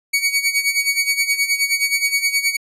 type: tone with tremolo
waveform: sawtooth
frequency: 2248 Hz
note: C#7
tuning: 24 cents sharp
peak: -10 dBFS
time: 0.13-2.57 s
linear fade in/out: 10 ms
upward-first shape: sine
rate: 9.5 Hz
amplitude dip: 75%
effects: resampled to 32000 Hz